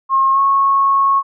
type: tone with pitch glide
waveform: sine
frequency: 1075 to 1097.6 Hz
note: C6 to C#6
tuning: +47 to -17 cents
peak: -10 dBFS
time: 0.09-1.23 s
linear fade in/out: 50 ms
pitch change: +36 cents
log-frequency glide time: 0.33-0.39 s
effects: none